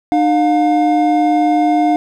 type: tone pair together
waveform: triangle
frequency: 303.1 / 711 Hz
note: D#4 / F5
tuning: -45 / +31 cents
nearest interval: octave + minor third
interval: 1476 cents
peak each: -11 dBFS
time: 0.12-1.96 s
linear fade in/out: 0 ms
effects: none